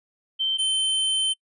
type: tone pair in turn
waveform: sine / square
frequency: 3110 / 3089 Hz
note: G7 / G7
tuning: -14 / -26 cents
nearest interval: unison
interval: 12 cents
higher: first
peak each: -21 / -21 dBFS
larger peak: neither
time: 0.39-0.58 / 0.58-1.34 s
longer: second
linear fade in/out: 20 ms
effects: noise-tail reverb RT60 0.1 s tail -26 dB re dry + resampled to 24000 Hz